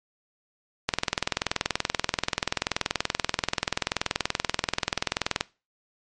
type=click train; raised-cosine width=0.2 ms; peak=-5 dBFS; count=95; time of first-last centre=0.89-5.409 s; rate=20.8 Hz; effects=noise-tail reverb RT60 0.3 s tail -21 dB re dry + MP3 48 kbps